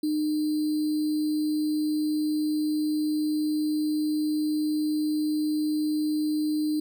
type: tone with sample-and-hold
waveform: sine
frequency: 304.6 Hz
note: D#4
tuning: 37 cents flat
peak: -23 dBFS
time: 0.03-6.8 s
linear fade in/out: 5 ms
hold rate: 4410 Hz
effects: none